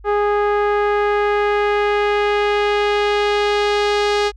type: tone with low-pass filter sweep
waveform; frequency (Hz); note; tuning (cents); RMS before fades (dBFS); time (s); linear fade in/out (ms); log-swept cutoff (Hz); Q
sawtooth; 412.8; G#4; -10; -17; 0.04-4.32; 50; 1300 to 4700; 1.2
effects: added 50 Hz sine -38 dBFS peak until 4.36 s